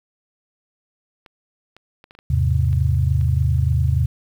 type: clicks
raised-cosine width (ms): 0.3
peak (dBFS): -28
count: 8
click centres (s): 1.262 / 1.766 / 2.041 / 2.109 / 2.151 / 2.189 / 2.73 / 3.212
type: chord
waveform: sine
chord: E augmented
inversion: none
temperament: equal with one note detuned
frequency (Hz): 80.57 / 103.83 / 130.81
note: E2 / G#2 / B#2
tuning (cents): -39 / 0 / 0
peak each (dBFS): -18 / -22 / -19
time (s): 2.3-4.06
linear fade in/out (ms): 5
effects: 8-bit